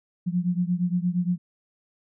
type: beating tone pair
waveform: sine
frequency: 174.61 / 183.21 Hz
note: F3 / F#3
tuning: 0 / -17 cents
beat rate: 8.6 Hz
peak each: -24 / -26 dBFS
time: 0.26-1.38 s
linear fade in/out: 20 ms
effects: none